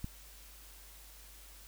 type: click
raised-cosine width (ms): 5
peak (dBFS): -25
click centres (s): 0.044
effects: added 50 Hz sine -55 dBFS peak until 1.67 s + white hiss -56 dBFS RMS until 1.67 s